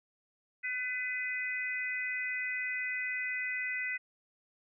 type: harmonic tone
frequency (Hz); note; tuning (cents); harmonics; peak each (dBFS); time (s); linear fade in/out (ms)
502; B4; +28; 3 / 4 / 5; -41 / -34 / -39; 0.63-3.98; 20
effects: none